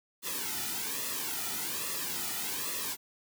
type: noise with flanger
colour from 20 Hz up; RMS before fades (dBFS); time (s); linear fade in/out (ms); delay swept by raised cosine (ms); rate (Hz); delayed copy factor
white; -35; 0.22-2.97; 50; 1.3 to 1.87; 1.2; -0.75
effects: none